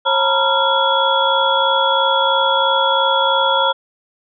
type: tone cluster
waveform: sine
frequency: 542 / 907 / 970 / 1379 / 3361 Hz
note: C#5 / A#5 / B5 / F6 / G#7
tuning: -39 / -48 / -31 / -22 / +20 cents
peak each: -19 dBFS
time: 0.05-3.73 s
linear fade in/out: 20 ms
effects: none